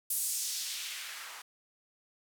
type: noise with band-pass filter sweep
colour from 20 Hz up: blue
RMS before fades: -37 dBFS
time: 0.1-1.42 s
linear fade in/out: 5 ms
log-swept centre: 11000 to 1000 Hz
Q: 1.2
effects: none